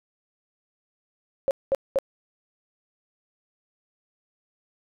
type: tone bursts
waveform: sine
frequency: 544 Hz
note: C#5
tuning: 33 cents flat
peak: -18 dBFS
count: 3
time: 1.48-1.987 s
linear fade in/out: 0 ms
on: 29 ms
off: 210 ms
effects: none